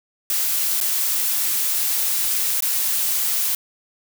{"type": "noise with dropouts", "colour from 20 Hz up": "blue", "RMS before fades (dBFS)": -21, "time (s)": [0.3, 3.55], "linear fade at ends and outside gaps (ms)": 1, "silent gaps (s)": [[0.803, 0.811], [2.606, 2.623]], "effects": []}